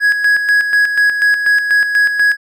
triangle tone with tremolo, 1666 Hz, G#6, 5 cents sharp, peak -6 dBFS, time 0-2.37 s, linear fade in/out 50 ms, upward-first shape square, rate 4.1 Hz, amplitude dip 55%, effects none

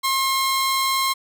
sawtooth tone pair together, 1071 / 4044 Hz, C6 / B7, +40 / +40 cents, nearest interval octave + major seventh, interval 2300 cents, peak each -16 / -23 dBFS, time 0.03-1.14 s, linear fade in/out 20 ms, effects none

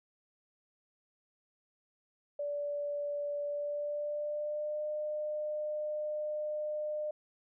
sine tone with pitch glide, 580 to 604.3 Hz, D5 to D5, -22 to +49 cents, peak -33 dBFS, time 2.39-7.11 s, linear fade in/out 5 ms, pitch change +71 cents, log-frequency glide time 3.45-4.86 s, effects none

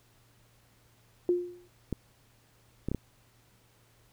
sine tone with exponential decay, 354 Hz, F4, 23 cents sharp, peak -20 dBFS, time 1.29-1.68 s, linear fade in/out 1 ms, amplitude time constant 84 ms
clicks, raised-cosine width 3 ms, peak -18 dBFS, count 4, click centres 1.927 / 2.886 / 2.916 / 2.947 s
effects added 116 Hz sine -65 dBFS peak until 4.12 s + pink hiss -65 dBFS RMS until 4.12 s

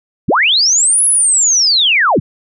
sine linear two-way sweep, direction up then down, 60 to 10720 to 60 Hz, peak -8 dBFS, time 0.28-2.2 s, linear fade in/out 10 ms, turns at 1.05 s, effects none

